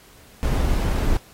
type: noise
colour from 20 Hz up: brown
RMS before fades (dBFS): -20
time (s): 0.43-1.17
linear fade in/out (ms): 0
effects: pink hiss -50 dBFS RMS until 1.33 s + AAC 48 kbps